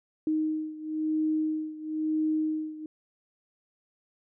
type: beating tone pair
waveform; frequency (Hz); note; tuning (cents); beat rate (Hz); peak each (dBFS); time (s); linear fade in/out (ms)
sine; 311.1 / 312.1; D#4 / D#4; 0 / +5; 1; -28 / -31; 0.27-2.86; 2
effects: none